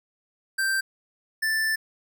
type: tone pair in turn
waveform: square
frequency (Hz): 1568 / 1764.2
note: G6 / A6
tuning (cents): 0 / +4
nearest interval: major second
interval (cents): 204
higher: second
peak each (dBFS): -23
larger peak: neither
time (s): 0.58-0.81 / 1.42-1.76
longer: second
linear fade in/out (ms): 10
effects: none